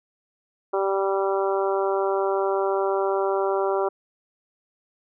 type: harmonic tone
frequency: 194.9 Hz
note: G3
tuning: 10 cents flat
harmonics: 2 / 3 / 4 / 5 / 6 / 7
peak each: -23 / -27 / -29 / -31 / -33 / -34 dBFS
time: 0.73-3.89 s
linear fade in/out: 10 ms
effects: none